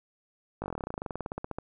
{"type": "slowing click train", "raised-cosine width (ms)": 1, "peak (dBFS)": -20, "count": 25, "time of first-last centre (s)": [0.62, 1.585], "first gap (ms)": 19, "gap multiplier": 1.06, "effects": []}